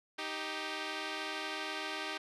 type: tone pair together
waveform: 5% pulse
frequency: 311.1 / 392 Hz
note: D#4 / G4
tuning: 0 / 0 cents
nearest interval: major third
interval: 400 cents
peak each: -28 dBFS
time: 0.18-2.18 s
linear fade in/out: 10 ms
effects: low-pass 6000 Hz 12 dB/octave